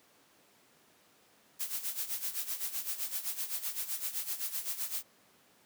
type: noise with tremolo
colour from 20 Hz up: blue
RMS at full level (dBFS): -34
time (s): 1.59-5.03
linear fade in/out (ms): 20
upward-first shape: sine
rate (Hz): 7.8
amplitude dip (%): 75
effects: pink hiss -64 dBFS RMS until 5.65 s + high-pass 200 Hz 12 dB/octave